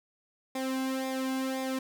sawtooth tone with flanger, 263 Hz, C4, 9 cents sharp, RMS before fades -32 dBFS, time 0.55-1.79 s, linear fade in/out 5 ms, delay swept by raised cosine 0.68 to 1.66 ms, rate 1.9 Hz, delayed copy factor -0.75, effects none

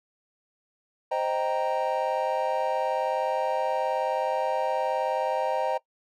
triangle chord, C minor seventh, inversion none, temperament equal, 523.3 / 622.3 / 784 / 932.3 Hz, C5 / Eb5 / G5 / Bb5, 0 / 0 / 0 / 0 cents, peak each -28 dBFS, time 1.11-5.78 s, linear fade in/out 10 ms, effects noise-tail reverb RT60 0.1 s tail -20 dB re dry

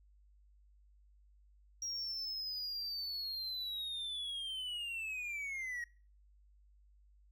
triangle linear sweep, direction down, 5660 to 1879 Hz, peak -37 dBFS, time 1.82-5.84 s, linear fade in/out 2 ms, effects noise-tail reverb RT60 0.4 s tail -22 dB re dry + added 50 Hz sine -62 dBFS peak until 7.31 s

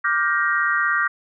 sine chord, G minor seventh, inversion second, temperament just, 1176 / 1411.2 / 1568 / 1881.6 Hz, D6 / F6 / G6 / Bb6, +2 / +18 / 0 / +16 cents, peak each -23 dBFS, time 0.04-1.08 s, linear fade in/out 10 ms, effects none

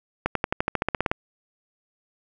accelerating click train, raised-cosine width 0.5 ms, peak -7 dBFS, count 13, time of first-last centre 0.26-1.115 s, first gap 93 ms, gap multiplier 0.95, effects none

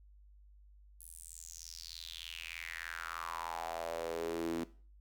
sawtooth tone with high-pass filter sweep, 83.3 Hz, E2, 19 cents sharp, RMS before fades -42 dBFS, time 1-4.64 s, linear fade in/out 5 ms, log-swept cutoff 11000 to 280 Hz, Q 5, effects noise-tail reverb RT60 0.4 s tail -18 dB re dry + added 50 Hz sine -57 dBFS peak until 5 s

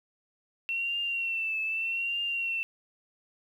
sine tone with vibrato, 2707 Hz, E7, 45 cents sharp, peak -28 dBFS, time 0.69-2.63 s, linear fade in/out 0 ms, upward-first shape triangle, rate 0.82 Hz, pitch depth 65 cents each way, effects 10-bit

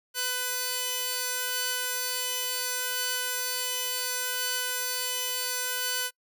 5% pulse tone pair together, 500 / 1499.3 Hz, B4 / F#6, +21 / +22 cents, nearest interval octave + perfect fifth, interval 1901 cents, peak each -22 / -18 dBFS, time 0.14-6.11 s, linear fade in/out 50 ms, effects noise-tail reverb RT60 0.1 s tail -26 dB re dry

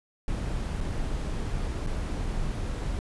brown noise with dropouts, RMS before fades -30 dBFS, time 0.28-2.99 s, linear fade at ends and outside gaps 1 ms, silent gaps 0.806-0.81 / 1.864-1.871 s, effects resampled to 24000 Hz

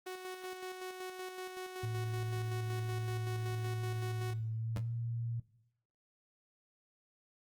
sawtooth tone with tremolo, 370 Hz, F#4, in tune, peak -36 dBFS, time 0.06-4.34 s, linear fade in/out 10 ms, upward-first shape square, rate 5.3 Hz, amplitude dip 40%
sine tone with pitch glide, 111.6 to 116.68 Hz, A2 to A#2, +25 to +2 cents, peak -35 dBFS, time 1.83-5.4 s, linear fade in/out 5 ms, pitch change +77 cents, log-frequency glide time 4.54-4.92 s
25% pulse tone with exponential decay, 95.5 Hz, G2, 45 cents flat, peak -31 dBFS, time 4.76-4.83 s, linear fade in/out 5 ms, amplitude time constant 15 ms
effects noise-tail reverb RT60 0.8 s tail -19 dB re dry + Opus 32 kbps

